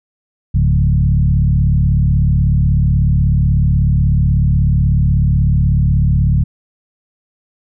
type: tone with frequency modulation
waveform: sine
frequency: 103.4 Hz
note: G#2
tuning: 7 cents flat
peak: -9 dBFS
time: 0.54-6.44 s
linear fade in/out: 10 ms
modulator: 36.3 Hz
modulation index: 1.6
effects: none